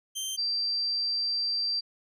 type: tone pair in turn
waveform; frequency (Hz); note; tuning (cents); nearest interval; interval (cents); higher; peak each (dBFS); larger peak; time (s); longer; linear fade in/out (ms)
20% pulse / sine; 3136 / 4699; G7 / D8; 0 / 0; perfect fifth; 700; second; -26; neither; 0.15-0.37 / 0.37-1.81; second; 20
effects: none